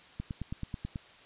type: click train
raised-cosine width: 5 ms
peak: -23 dBFS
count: 8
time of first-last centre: 0.2-0.958 s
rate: 9.23 Hz
effects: white hiss -55 dBFS RMS until 1.25 s + resampled to 8000 Hz